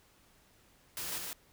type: noise with echo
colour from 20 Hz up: white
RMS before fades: -39 dBFS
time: 0.97-1.18 s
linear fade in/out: 0 ms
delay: 150 ms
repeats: 1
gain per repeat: -2 dB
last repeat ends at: 1.33 s
effects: pink hiss -65 dBFS RMS until 1.52 s